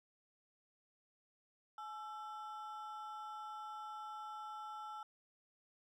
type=ring-modulated tone; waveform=triangle; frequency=1093 Hz; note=C#6; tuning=25 cents flat; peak=-40 dBFS; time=1.78-5.03 s; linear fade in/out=2 ms; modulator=242 Hz; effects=none